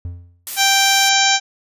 triangle tone with exponential decay, 87.31 Hz, F2, in tune, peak -20 dBFS, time 0.05-0.47 s, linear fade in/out 0 ms, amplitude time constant 91 ms
blue noise, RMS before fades -25 dBFS, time 0.47-1.09 s, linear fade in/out 0 ms
harmonic tone, 784 Hz, G5, in tune, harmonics 1 / 2 / 3 / 4 / 5 / 6 / 7 / 8 / 9, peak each -18 / -20 / -20 / -21 / -20 / -27 / -21 / -22 / -23 dBFS, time 0.56-1.4 s, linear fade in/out 50 ms
effects resampled to 32000 Hz

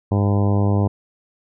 harmonic tone, 101.1 Hz, G#2, 46 cents flat, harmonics 1 / 2 / 3 / 4 / 5 / 6 / 7 / 8 / 9 / 10, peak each -16 / -22 / -26 / -28 / -30 / -32 / -33 / -34 / -35 / -36 dBFS, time 0.11-0.88 s, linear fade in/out 10 ms, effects none

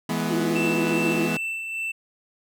sawtooth chord, E major, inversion none, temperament equal with one note detuned, 164.81 / 211 / 246.9 Hz, E3 / G#3 / B3, 0 / +28 / 0 cents, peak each -24 dBFS, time 0.09-1.37 s, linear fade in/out 5 ms
sine tone with vibrato, 336.5 Hz, E4, 36 cents sharp, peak -24 dBFS, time 0.3-1.28 s, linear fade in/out 5 ms, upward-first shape sine, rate 15 Hz, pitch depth 87 cents each way
triangle tone with tremolo, 2667 Hz, E7, 20 cents sharp, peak -24 dBFS, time 0.55-1.92 s, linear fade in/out 10 ms, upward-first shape sine, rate 2.5 Hz, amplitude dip 40%
effects none

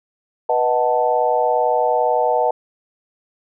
sine chord, B dominant seventh, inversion none, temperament equal with one note detuned, 490.8 / 622.3 / 740 / 880 Hz, B4 / D#5 / F#5 / A5, -11 / 0 / 0 / 0 cents, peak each -20 dBFS, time 0.49-2.51 s, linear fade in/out 5 ms, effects none

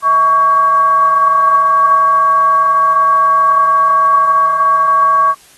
sine tone with frequency modulation, 1123 Hz, C#6, 22 cents sharp, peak -7 dBFS, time 0.02-5.35 s, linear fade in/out 50 ms, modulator 482 Hz, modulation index 0.28, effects white hiss -44 dBFS RMS until 5.57 s + AAC 32 kbps

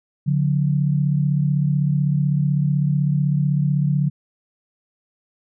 sine tone pair together, 144 / 179.91 Hz, D3 / F#3, -34 / -48 cents, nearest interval major third, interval 386 cents, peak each -17 / -22 dBFS, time 0.26-4.1 s, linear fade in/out 20 ms, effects none

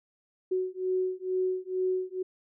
sine beating tone pair, 370 / 372.2 Hz, F#4 / F#4, 0 / +10 cents, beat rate 2.2 Hz, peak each -30 dBFS, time 0.51-2.23 s, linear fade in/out 10 ms, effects none

